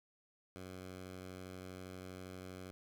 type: tone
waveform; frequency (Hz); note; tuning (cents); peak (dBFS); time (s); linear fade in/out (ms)
10% pulse; 92.5; F#2; 0; -39; 0.56-2.71; 0
effects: none